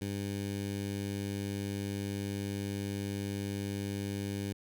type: tone with notch filter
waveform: 15% pulse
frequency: 100 Hz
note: G2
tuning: 35 cents sharp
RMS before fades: -36 dBFS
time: 0.01-4.53 s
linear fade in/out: 10 ms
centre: 1100 Hz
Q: 0.85
effects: none